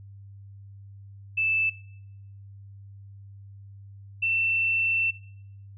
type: tone pair in turn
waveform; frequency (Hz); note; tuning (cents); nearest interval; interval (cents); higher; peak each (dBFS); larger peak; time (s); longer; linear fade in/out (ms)
sine; 2637 / 2683; E7 / E7; 0 / +30; unison; 30; second; -22; neither; 1.37-1.7 / 4.22-5.11; second; 10
effects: noise-tail reverb RT60 0.8 s tail -21 dB re dry + added 99 Hz sine -43 dBFS peak until 5.77 s